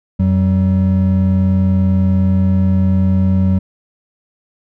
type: tone pair together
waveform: triangle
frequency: 89.89 / 189.7 Hz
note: F#2 / F#3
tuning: -50 / +43 cents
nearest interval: octave + minor second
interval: 1293 cents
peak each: -11 dBFS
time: 0.19-3.59 s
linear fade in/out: 10 ms
effects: none